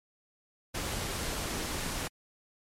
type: noise with amplitude modulation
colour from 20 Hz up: pink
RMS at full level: -33 dBFS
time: 0.74-2.08 s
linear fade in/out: 10 ms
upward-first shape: sine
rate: 289 Hz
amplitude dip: 30%
effects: low-pass 12000 Hz 12 dB/octave + MP3 64 kbps